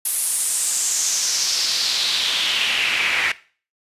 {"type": "noise with band-pass filter sweep", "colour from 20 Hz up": "pink", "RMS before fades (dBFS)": -21, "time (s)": [0.05, 3.32], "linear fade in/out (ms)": 5, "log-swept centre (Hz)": [11000, 2100], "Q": 3.3, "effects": ["noise-tail reverb RT60 0.4 s tail -18 dB re dry", "resampled to 32000 Hz"]}